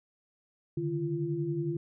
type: tone cluster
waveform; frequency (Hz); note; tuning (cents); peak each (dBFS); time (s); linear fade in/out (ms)
sine; 141 / 151.9 / 341.8; C#3 / D#3 / F4; +30 / -41 / -37; -37 / -33 / -32; 0.77-1.77; 5
effects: none